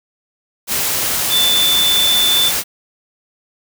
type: tone in noise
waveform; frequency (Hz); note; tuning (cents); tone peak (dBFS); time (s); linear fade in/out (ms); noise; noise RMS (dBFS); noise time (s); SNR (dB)
sine; 3520; A7; 0; -12; 1.29-2.52; 50; white; -18; 0.67-2.64; +3
effects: none